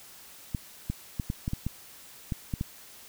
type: clicks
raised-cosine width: 5 ms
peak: -17 dBFS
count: 10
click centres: 0.548 / 0.9 / 1.198 / 1.301 / 1.479 / 1.534 / 1.666 / 2.322 / 2.538 / 2.611 s
effects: white hiss -50 dBFS RMS until 3.08 s